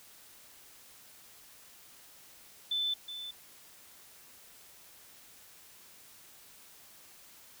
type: tone with echo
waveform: sine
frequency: 3520 Hz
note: A7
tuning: in tune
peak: -29 dBFS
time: 2.71-2.94 s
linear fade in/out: 5 ms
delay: 370 ms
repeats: 1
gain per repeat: -10 dB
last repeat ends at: 3.31 s
effects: white hiss -56 dBFS RMS until 7.6 s